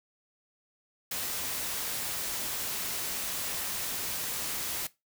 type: noise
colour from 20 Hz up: white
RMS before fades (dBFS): -34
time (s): 1.11-4.87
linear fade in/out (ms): 5
effects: noise-tail reverb RT60 0.2 s tail -18 dB re dry